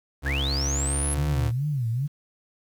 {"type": "tone with pitch glide", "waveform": "35% pulse", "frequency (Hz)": [69, 72.51], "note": ["C#2", "D2"], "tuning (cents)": [-7, -22], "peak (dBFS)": -23, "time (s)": [0.22, 1.52], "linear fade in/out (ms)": 50, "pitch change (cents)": 85, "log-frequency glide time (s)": [0.77, 1.38]}
{"type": "linear sweep", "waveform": "sine", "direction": "up", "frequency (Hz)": [1565, 10940], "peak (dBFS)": -27, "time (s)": [0.26, 1.14], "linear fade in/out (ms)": 0}
{"type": "tone with vibrato", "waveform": "sine", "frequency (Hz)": 130.5, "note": "C3", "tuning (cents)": -4, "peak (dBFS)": -23, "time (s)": [1.16, 2.08], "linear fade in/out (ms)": 20, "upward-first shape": "sine", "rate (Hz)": 2.4, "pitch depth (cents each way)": 250}
{"effects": ["9-bit"]}